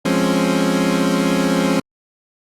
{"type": "chord", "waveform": "30% pulse", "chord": "Db major seventh", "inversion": "first", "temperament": "equal", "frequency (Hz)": [174.61, 207.7, 261.6, 277.2], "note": ["F3", "Ab3", "C4", "Db4"], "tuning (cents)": [0, 0, 0, 0], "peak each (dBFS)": -18, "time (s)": [0.05, 1.8], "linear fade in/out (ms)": 5, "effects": ["low-pass 11000 Hz 12 dB/octave", "Opus 48 kbps"]}